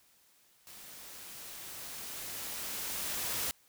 white noise with level ramp, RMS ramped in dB -51 to -34 dBFS, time 0.67-3.51 s, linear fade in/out 0 ms, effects white hiss -66 dBFS RMS until 3.68 s

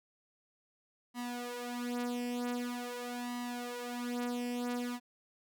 sawtooth tone with flanger, 243.5 Hz, B3, 24 cents flat, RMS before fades -38 dBFS, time 1.14-5 s, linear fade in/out 50 ms, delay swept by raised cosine 1 to 4.5 ms, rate 0.45 Hz, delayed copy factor +0.8, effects none

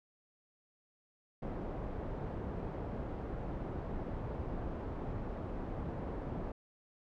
pink low-pass noise, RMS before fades -40 dBFS, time 1.42-6.52 s, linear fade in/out 5 ms, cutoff 740 Hz, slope 12 dB/octave, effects none

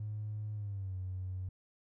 triangle tone with pitch glide, 106 to 92.81 Hz, G#2 to F#2, +36 to +6 cents, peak -33 dBFS, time 0-1.49 s, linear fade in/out 5 ms, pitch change -230 cents, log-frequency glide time 0.54-0.96 s, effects tanh soft clip ceiling -34 dBFS

